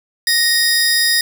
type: tone pair together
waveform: sawtooth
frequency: 1864.7 / 4988 Hz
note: A#6 / D#8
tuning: 0 / +3 cents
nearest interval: octave + perfect fourth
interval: 1703 cents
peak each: -12 dBFS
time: 0.27-1.21 s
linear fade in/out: 2 ms
effects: none